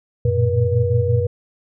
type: tone cluster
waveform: sine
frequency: 92.8 / 114 / 119.6 / 481.4 Hz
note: F#2 / A#2 / A#2 / B4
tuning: +6 / -38 / +45 / -44 cents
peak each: -20 dBFS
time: 0.25-1.27 s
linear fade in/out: 5 ms
effects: none